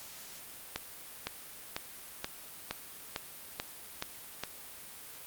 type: accelerating click train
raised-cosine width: 0.2 ms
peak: -16 dBFS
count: 9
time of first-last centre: 0.76-4.436 s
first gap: 510 ms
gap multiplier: 0.97
effects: white hiss -48 dBFS RMS until 5.26 s + Opus 48 kbps